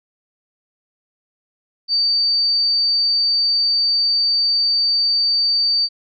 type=tone; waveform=sine; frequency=4609 Hz; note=D8; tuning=33 cents flat; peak=-14 dBFS; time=1.88-5.89 s; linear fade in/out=50 ms; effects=none